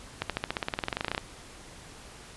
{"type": "accelerating click train", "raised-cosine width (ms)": 0.3, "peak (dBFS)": -12, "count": 20, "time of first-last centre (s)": [0.22, 1.179], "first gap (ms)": 77, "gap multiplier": 0.95, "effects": ["pink hiss -48 dBFS RMS until 2.36 s", "resampled to 24000 Hz"]}